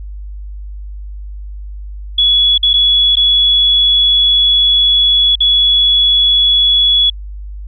sine tone with dropouts, 3386 Hz, G#7, 33 cents sharp, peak -7 dBFS, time 2.18-7.1 s, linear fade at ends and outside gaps 5 ms, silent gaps 2.579-2.629 / 2.733-2.738 / 3.156-3.168 / 5.355-5.404 s, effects added 50 Hz sine -24 dBFS peak until 7.67 s

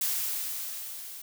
blue noise with level ramp, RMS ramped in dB -28 to -43 dBFS, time 0.01-1.22 s, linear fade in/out 5 ms, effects none

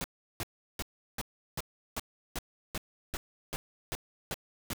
pink noise bursts, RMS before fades -35 dBFS, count 13, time 0.01-4.733 s, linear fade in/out 0 ms, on 31 ms, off 360 ms, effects none

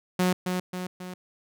sawtooth tone with echo, 182.1 Hz, F#3, 27 cents flat, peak -17 dBFS, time 0.19-0.33 s, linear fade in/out 5 ms, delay 270 ms, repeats 3, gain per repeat -5 dB, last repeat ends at 1.14 s, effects none

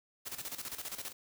white noise with tremolo, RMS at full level -40 dBFS, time 0.25-1.13 s, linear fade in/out 20 ms, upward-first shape square, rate 15 Hz, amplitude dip 70%, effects none

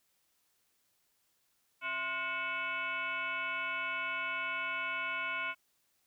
sine tone with frequency modulation, 1831 Hz, A#6, 32 cents flat, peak -33 dBFS, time 1.81-5.55 s, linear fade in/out 50 ms, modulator 390 Hz, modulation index 2.3, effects white hiss -75 dBFS RMS until 6.06 s

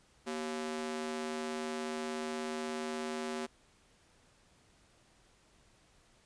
sawtooth ring-modulated tone, 311.1 Hz, D#4, in tune, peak -29 dBFS, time 0.26-3.47 s, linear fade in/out 20 ms, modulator 73.6 Hz, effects pink hiss -66 dBFS RMS until 6.25 s + resampled to 22050 Hz

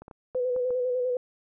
clicks, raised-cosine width 1 ms, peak -30 dBFS, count 6, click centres 0.02 / 0.081 / 0.112 / 0.348 / 0.563 / 0.706 s
sine tone with vibrato, 500 Hz, B4, 21 cents sharp, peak -24 dBFS, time 0.35-1.17 s, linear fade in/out 2 ms, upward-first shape square, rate 10 Hz, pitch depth 30 cents each way
effects none

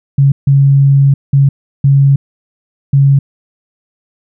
sine tone bursts at uneven times, 138.59 Hz, C#3, in tune, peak -4 dBFS, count 5, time 0.18-0.32 / 0.47-1.14 / 1.33-1.49 / 1.84-2.16 / 2.93-3.19 s, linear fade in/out 5 ms, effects none

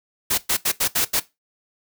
white noise bursts at uneven times, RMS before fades -20 dBFS, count 6, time 0.3-0.38 / 0.49-0.57 / 0.65-0.72 / 0.8-0.88 / 0.95-1.05 / 1.13-1.2 s, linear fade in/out 10 ms, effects noise-tail reverb RT60 0.2 s tail -17 dB re dry

